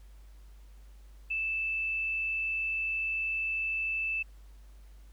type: tone with frequency modulation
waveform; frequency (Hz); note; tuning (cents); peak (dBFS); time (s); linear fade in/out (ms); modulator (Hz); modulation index
sine; 2637; E7; 0; -29; 1.3-4.23; 10; 72.8; 0.25
effects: added 50 Hz sine -49 dBFS peak until 5.12 s + pink hiss -66 dBFS RMS until 5.12 s